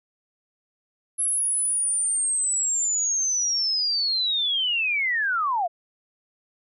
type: linear sweep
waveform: sine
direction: down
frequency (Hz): 11000 to 650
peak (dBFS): -21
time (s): 1.18-5.68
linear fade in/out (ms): 20
effects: none